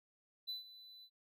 triangle tone with ADSR envelope, 3996 Hz, B7, 20 cents sharp, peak -37 dBFS, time 0.47-1.1 s, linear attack 23 ms, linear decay 140 ms, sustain -16 dB, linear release 67 ms, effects none

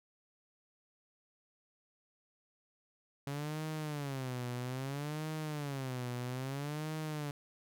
sawtooth tone with vibrato, 138.59 Hz, C#3, in tune, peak -33 dBFS, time 3.27-7.31 s, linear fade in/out 2 ms, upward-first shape sine, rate 0.61 Hz, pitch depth 210 cents each way, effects none

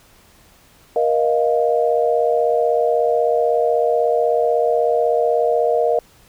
sine chord, Bb suspended fourth, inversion none, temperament equal with one note detuned, 472.7 / 622.3 / 698.5 Hz, Bb4 / Eb5 / F5, +24 / 0 / 0 cents, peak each -17 / -19 / -20 dBFS, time 0.96-5.99 s, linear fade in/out 2 ms, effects pink hiss -51 dBFS RMS until 6.28 s

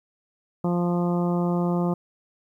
harmonic tone, 174.9 Hz, F3, 3 cents sharp, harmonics 1 / 2 / 3 / 4 / 5 / 6 / 7, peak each -22 / -28 / -32 / -34 / -36 / -38 / -39 dBFS, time 0.64-1.94 s, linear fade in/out 5 ms, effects 10-bit

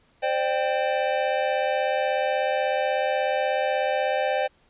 square chord, C suspended second, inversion none, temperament equal with one note detuned, 523.3 / 599.7 / 784 Hz, C5 / D5 / G5, 0 / +36 / 0 cents, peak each -27 dBFS, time 0.22-4.48 s, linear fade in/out 20 ms, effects pink hiss -62 dBFS RMS until 4.69 s + resampled to 8000 Hz

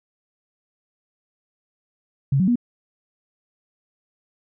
sine tone with pitch steps, 137.1 / 186.9 / 241.1 Hz, C#3 / F#3 / B3, -19 / +18 / -41 cents, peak -15 dBFS, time 2.32-2.557 s, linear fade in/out 5 ms, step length 79 ms, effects none

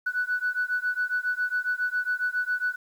sine beating tone pair, 1480 / 1487.3 Hz, F#6 / F#6, 0 / +9 cents, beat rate 7.3 Hz, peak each -27 dBFS, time 0.06-2.76 s, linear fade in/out 10 ms, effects tanh soft clip ceiling -18 dBFS + 9-bit

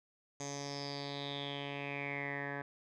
10% pulse tone with low-pass filter sweep, 141.5 Hz, C#3, 36 cents sharp, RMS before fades -41 dBFS, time 0.4-2.62 s, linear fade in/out 2 ms, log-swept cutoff 6600 to 1600 Hz, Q 7.6, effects none

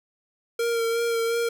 square tone with vibrato, 462.8 Hz, A#4, 13 cents flat, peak -23 dBFS, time 0.59-1.49 s, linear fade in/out 5 ms, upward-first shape sine, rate 2.8 Hz, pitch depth 21 cents each way, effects none

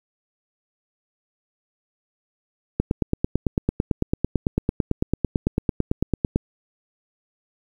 click train, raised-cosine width 3 ms, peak -6 dBFS, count 33, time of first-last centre 2.8-6.36 s, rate 8.99 Hz, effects 8-bit

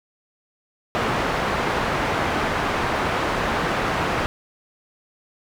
white low-pass noise, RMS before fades -23 dBFS, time 0.95-4.26 s, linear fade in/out 0 ms, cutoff 1400 Hz, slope 12 dB/octave, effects none

